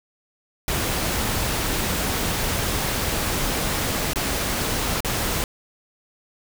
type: noise with dropouts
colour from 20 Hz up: pink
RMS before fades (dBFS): -24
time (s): 0.68-5.44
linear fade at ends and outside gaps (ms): 1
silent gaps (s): 4.134-4.158 / 5.005-5.047
effects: none